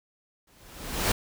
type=noise with exponential growth; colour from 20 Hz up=pink; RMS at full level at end=-22 dBFS; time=0.47-1.12 s; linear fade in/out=5 ms; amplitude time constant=140 ms; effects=none